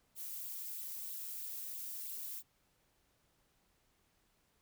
violet noise with flanger, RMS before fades -44 dBFS, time 0.15-2.43 s, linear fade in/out 50 ms, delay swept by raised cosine 0.24 to 2.84 ms, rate 3.1 Hz, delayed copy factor +0.65, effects pink hiss -75 dBFS RMS until 4.61 s

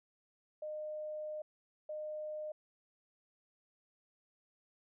sine tone bursts at uneven times, 611 Hz, D#5, 32 cents flat, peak -39 dBFS, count 2, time 0.62-1.42 / 1.89-2.52 s, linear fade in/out 5 ms, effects none

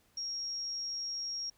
sine tone, 5588 Hz, F8, in tune, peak -35 dBFS, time 0.17-1.5 s, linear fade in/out 5 ms, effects pink hiss -69 dBFS RMS until 1.57 s

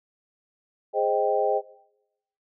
sine chord, Ab major seventh, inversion none, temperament equal, 415.3 / 523.3 / 622.3 / 784 Hz, Ab4 / C5 / Eb5 / G5, 0 / 0 / 0 / 0 cents, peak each -26 dBFS, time 0.93-1.62 s, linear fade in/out 50 ms, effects noise-tail reverb RT60 0.9 s tail -21 dB re dry

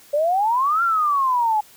sine exponential two-way sweep, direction up then down, 566 to 1400 to 834 Hz, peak -16 dBFS, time 0.13-1.61 s, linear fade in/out 10 ms, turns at 0.83 s, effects white hiss -49 dBFS RMS until 1.76 s

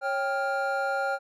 triangle tone cluster, 550 / 789 / 1401 Hz, C#5 / G5 / F6, -14 / +11 / +5 cents, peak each -28 dBFS, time 0.01-1.19 s, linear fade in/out 50 ms, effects none

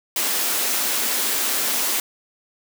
white high-pass noise, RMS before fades -22 dBFS, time 0.16-2 s, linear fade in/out 2 ms, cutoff 210 Hz, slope 48 dB/octave, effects none

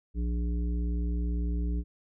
harmonic tone, 59 Hz, A#1, 22 cents sharp, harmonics 1 / 3 / 5 / 7, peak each -27 / -37 / -40 / -47 dBFS, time 0.14-1.84 s, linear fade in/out 50 ms, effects none

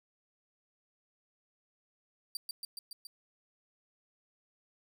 sawtooth tone with echo, 4699 Hz, D8, in tune, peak -32 dBFS, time 2.35-2.37 s, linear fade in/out 2 ms, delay 140 ms, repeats 5, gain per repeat -2 dB, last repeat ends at 3.07 s, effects none

